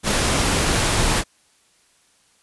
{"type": "noise", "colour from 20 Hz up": "pink", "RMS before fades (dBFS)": -19, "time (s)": [0.03, 1.24], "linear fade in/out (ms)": 50, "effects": ["white hiss -59 dBFS RMS until 2.42 s", "resampled to 24000 Hz"]}